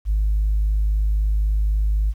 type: tone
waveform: sine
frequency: 51.91 Hz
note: G#1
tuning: in tune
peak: -15 dBFS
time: 0.05-2.14 s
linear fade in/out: 50 ms
effects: tanh soft clip ceiling -13 dBFS + 9-bit